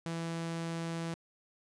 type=tone; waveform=sawtooth; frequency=166.1 Hz; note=E3; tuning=13 cents sharp; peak=-31 dBFS; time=0.06-1.14 s; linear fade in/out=0 ms; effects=resampled to 22050 Hz + 12-bit